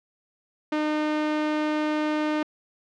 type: tone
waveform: sawtooth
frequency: 304.5 Hz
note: D#4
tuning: 37 cents flat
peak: -19 dBFS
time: 0.72-2.43 s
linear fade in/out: 5 ms
effects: low-pass 3000 Hz 12 dB/octave